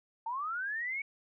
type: linear sweep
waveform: sine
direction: up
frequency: 880 to 2257 Hz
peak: -33 dBFS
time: 0.26-1.02 s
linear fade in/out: 5 ms
effects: none